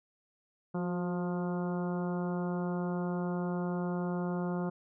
harmonic tone with a mistuned harmonic, 176.6 Hz, F3, 20 cents sharp, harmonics 1 / 2 / 3 / 4 / 5 / 6 / 7 / 8, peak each -32 / -38 / -42 / -44 / -46 / -48 / -49 / -50 dBFS, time 0.74-4.7 s, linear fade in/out 10 ms, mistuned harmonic 2, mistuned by +33 cents, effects none

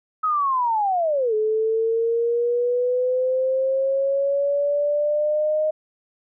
sine linear two-way sweep, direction down then up, 1284 to 428.2 to 621 Hz, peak -18 dBFS, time 0.23-5.71 s, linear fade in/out 10 ms, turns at 1.34 s, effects none

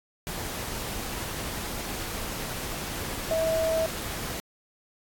sine tone in noise, 647 Hz, E5, 32 cents flat, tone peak -23 dBFS, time 3.31-3.86 s, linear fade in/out 0 ms, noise pink, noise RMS -34 dBFS, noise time 0.27-4.4 s, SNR +8 dB, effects AAC 64 kbps

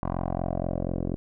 10% pulse tone with low-pass filter sweep, 44.15 Hz, F1, 20 cents sharp, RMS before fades -29 dBFS, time 0.03-1.16 s, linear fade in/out 0 ms, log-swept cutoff 970 to 420 Hz, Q 3.2, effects none

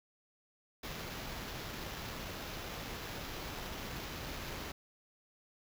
pink noise with sample-and-hold, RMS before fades -43 dBFS, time 0.83-4.72 s, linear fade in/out 5 ms, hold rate 8820 Hz, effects none

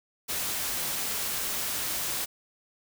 white noise, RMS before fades -31 dBFS, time 0.28-2.26 s, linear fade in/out 20 ms, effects none

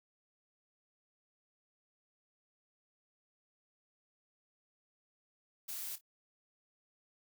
blue noise with echo, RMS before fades -42 dBFS, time 5.68-5.96 s, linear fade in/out 10 ms, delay 26 ms, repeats 2, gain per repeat -13 dB, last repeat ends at 6.012 s, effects none

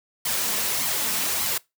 white noise with flanger, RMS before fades -25 dBFS, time 0.25-1.58 s, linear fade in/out 5 ms, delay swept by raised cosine 0.93 to 4.73 ms, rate 1.7 Hz, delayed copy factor +0.5, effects noise-tail reverb RT60 0.2 s tail -22 dB re dry + high-pass 80 Hz 12 dB/octave

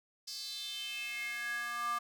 square tone with high-pass filter sweep, 237.8 Hz, A#3, 35 cents sharp, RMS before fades -39 dBFS, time 0.27-1.99 s, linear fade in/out 10 ms, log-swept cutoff 5000 to 1100 Hz, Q 5.7, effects none

